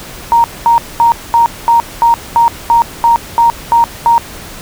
sine tone bursts, 932.3 Hz, A#5, in tune, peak -4 dBFS, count 12, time 0.32-4.18 s, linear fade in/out 0 ms, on 120 ms, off 220 ms, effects pink hiss -29 dBFS RMS until 4.61 s

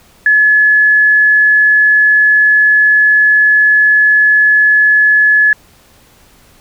sine tone, 1708 Hz, G#6, 48 cents sharp, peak -5 dBFS, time 0.26-5.53 s, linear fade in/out 2 ms, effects pink hiss -46 dBFS RMS until 6.6 s

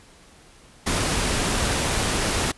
pink noise, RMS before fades -23 dBFS, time 0.86-2.52 s, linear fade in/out 10 ms, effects pink hiss -51 dBFS RMS until 2.57 s + resampled to 24000 Hz

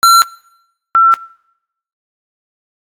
square / sine tone pair in turn, 1359 / 1346.5 Hz, F6 / E6, -48 / +36 cents, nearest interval unison, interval 16 cents, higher first, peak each -5 dBFS, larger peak neither, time 0.03-0.22 / 0.95-1.14 s, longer neither, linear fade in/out 0 ms, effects noise-tail reverb RT60 0.8 s tail -23 dB re dry + AAC 64 kbps

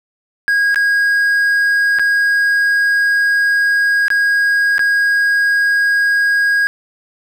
triangle tone with dropouts, 1639 Hz, G#6, 23 cents flat, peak -9 dBFS, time 0.48-6.67 s, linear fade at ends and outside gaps 0 ms, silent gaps 0.745-0.759 / 1.987-1.995 / 4.082-4.103 / 4.781-4.793 s, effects none

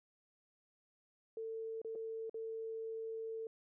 sine tone with dropouts, 447.7 Hz, A4, 30 cents sharp, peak -40 dBFS, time 1.37-3.47 s, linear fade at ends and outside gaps 2 ms, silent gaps 1.817-1.847 / 1.952-1.956 / 2.296-2.343 s, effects none

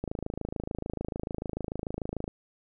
click train, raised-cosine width 2 ms, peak -19 dBFS, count 61, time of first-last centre 0.04-2.279 s, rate 26.8 Hz, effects none

